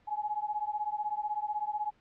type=beating tone pair; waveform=sine; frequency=834 / 850 Hz; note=G#5 / G#5; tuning=+7 / +40 cents; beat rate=16 Hz; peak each=-34 / -34 dBFS; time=0.07-1.91 s; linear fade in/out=20 ms; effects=pink hiss -67 dBFS RMS until 2 s + low-pass 3000 Hz 12 dB/octave